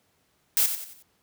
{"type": "noise with echo", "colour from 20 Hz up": "blue", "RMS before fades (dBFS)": -21, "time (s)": [0.57, 0.66], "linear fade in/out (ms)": 0, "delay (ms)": 91, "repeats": 4, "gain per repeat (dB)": -8, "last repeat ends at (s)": 1.024, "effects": ["pink hiss -68 dBFS RMS until 1.22 s", "high-pass 80 Hz 12 dB/octave"]}